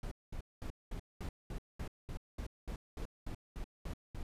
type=noise bursts; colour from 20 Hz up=brown; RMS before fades=-41 dBFS; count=15; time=0.03-4.23 s; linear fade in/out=2 ms; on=84 ms; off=210 ms; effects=resampled to 32000 Hz